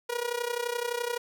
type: tone with amplitude modulation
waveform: sawtooth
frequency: 479.8 Hz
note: A#4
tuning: 50 cents sharp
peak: -22 dBFS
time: 0.09-1.18 s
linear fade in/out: 10 ms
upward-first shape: sine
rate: 31.7 Hz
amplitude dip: 80%
effects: none